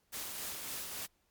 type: noise with tremolo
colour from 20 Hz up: white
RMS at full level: -40 dBFS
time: 0.12-1.07 s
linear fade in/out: 20 ms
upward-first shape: triangle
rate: 3.6 Hz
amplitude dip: 35%
effects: pink hiss -75 dBFS RMS until 1.3 s + MP3 96 kbps